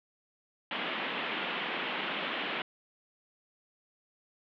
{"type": "band-pass noise", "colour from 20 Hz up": "white", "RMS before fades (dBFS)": -35, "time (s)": [0.71, 2.62], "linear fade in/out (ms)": 2, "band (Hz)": [170, 3300], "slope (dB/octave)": 48, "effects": []}